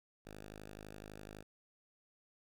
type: tone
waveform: 5% pulse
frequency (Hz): 51.91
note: G#1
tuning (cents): 0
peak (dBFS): -38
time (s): 0.25-1.43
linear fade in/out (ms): 10
effects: none